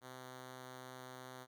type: tone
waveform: 5% pulse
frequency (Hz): 128.2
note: C3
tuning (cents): -35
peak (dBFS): -38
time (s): 0.01-1.47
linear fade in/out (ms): 50
effects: none